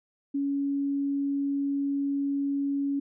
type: tone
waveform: sine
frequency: 280 Hz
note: C#4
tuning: 18 cents sharp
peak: -25 dBFS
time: 0.34-3 s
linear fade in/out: 10 ms
effects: none